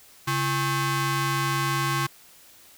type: ring-modulated tone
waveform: sawtooth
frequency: 475.9 Hz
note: A#4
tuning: 36 cents sharp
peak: -16 dBFS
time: 0.27-2.07 s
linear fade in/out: 10 ms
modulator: 613 Hz
effects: white hiss -52 dBFS RMS until 2.77 s